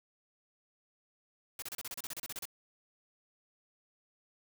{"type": "noise bursts", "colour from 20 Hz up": "white", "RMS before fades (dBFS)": -41, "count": 14, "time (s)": [1.59, 2.454], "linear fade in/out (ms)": 2, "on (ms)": 32, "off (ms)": 32, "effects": []}